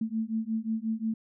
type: beating tone pair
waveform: sine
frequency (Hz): 219.5 / 225.1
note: A3 / A3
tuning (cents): -4 / +40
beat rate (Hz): 5.6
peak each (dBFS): -31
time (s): 0.01-1.14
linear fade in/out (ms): 5
effects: none